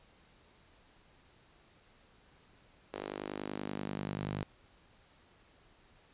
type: tone with high-pass filter sweep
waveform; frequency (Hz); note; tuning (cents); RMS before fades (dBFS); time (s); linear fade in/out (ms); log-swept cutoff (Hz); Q
sawtooth; 50.4; G1; +49; -40; 2.93-4.43; 0; 420 to 130; 1.6
effects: pink hiss -64 dBFS RMS until 6.13 s + resampled to 8000 Hz